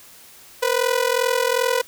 sawtooth ring-modulated tone, 493.9 Hz, B4, in tune, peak -11 dBFS, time 0.62-1.82 s, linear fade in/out 10 ms, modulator 21.3 Hz, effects white hiss -46 dBFS RMS until 1.87 s

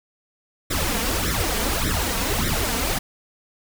pink noise with flanger, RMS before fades -23 dBFS, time 0.7-2.99 s, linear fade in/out 10 ms, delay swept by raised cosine 0.53 to 4.43 ms, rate 1.7 Hz, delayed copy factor +1, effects none

